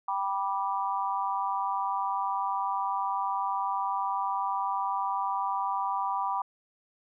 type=chord; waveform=sine; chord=G major; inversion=none; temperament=just; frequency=784 / 980 / 1176 Hz; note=G5 / B5 / D6; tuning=0 / -14 / +2 cents; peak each=-32 / -30 / -33 dBFS; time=0.08-6.42 s; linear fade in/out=5 ms; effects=none